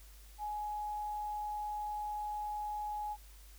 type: tone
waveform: sine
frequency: 839 Hz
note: G#5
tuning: 17 cents sharp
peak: -36 dBFS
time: 0.38-3.17 s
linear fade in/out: 50 ms
effects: added 50 Hz sine -53 dBFS peak until 3.58 s + white hiss -61 dBFS RMS until 3.58 s